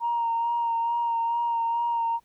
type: tone with vibrato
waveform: sine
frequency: 932.3 Hz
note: A#5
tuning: in tune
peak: -22 dBFS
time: 0-2.2 s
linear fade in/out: 50 ms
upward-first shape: sine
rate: 2.3 Hz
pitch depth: 22 cents each way
effects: tanh soft clip ceiling -18 dBFS + pink hiss -67 dBFS RMS until 2.24 s